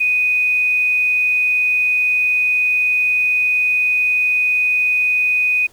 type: tone with quantisation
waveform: sine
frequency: 2489 Hz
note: D#7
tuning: in tune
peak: -13 dBFS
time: 0-5.67 s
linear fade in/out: 10 ms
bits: 7
effects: pink hiss -51 dBFS RMS until 5.72 s + Opus 48 kbps